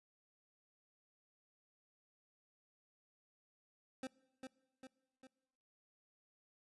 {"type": "tone with echo", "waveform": "25% pulse", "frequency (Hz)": 261.6, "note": "C4", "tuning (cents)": 0, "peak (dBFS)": -38, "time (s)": [4.03, 4.07], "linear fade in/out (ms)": 2, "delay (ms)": 400, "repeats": 3, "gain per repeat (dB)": -5, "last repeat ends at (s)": 5.27, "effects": ["noise-tail reverb RT60 1.0 s tail -22 dB re dry", "resampled to 24000 Hz"]}